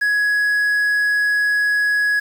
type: tone with quantisation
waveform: triangle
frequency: 1674 Hz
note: G#6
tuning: 13 cents sharp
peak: -13 dBFS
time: 0.01-2.2 s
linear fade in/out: 10 ms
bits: 7
effects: none